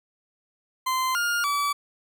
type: tone with pitch steps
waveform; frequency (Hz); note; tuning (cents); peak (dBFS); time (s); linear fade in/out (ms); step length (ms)
40% pulse; 1035 / 1415 / 1149; C6 / F6 / D6; -19 / +22 / -38; -22; 0.86-1.73; 10; 290
effects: none